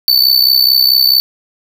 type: tone with amplitude modulation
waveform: square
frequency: 4512 Hz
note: C#8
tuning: 30 cents sharp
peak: -4 dBFS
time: 0.08-1.2 s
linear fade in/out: 0 ms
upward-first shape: sine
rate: 64.6 Hz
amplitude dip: 80%
effects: none